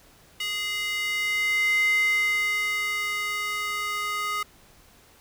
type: tone with high-pass filter sweep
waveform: square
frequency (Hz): 415.3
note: G#4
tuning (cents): 0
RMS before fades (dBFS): -26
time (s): 0.4-4.43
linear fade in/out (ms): 5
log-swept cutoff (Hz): 2500 to 1500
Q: 8.6
effects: pink hiss -55 dBFS RMS until 5.2 s